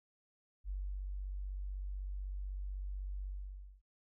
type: tone with ADSR envelope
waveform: sine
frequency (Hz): 48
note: G1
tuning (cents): -36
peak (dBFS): -36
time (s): 0.64-3.82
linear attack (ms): 57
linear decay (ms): 320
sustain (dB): -2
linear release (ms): 560
effects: none